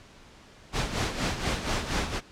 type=noise with tremolo; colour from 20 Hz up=pink; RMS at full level=-26 dBFS; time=0.72-2.21 s; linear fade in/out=50 ms; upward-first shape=sine; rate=4.2 Hz; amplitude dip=65%; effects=pink hiss -52 dBFS RMS until 2.31 s + low-pass 6000 Hz 12 dB/octave